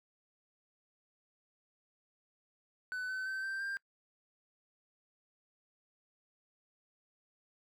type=tone with pitch steps; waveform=triangle; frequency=1500 / 1521.8 / 1544 / 1566.4 / 1589.2 Hz; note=F#6 / F#6 / G6 / G6 / G6; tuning=+23 / +48 / -27 / -2 / +23 cents; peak=-34 dBFS; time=2.92-3.77 s; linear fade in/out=0 ms; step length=170 ms; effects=noise-tail reverb RT60 0.1 s tail -24 dB re dry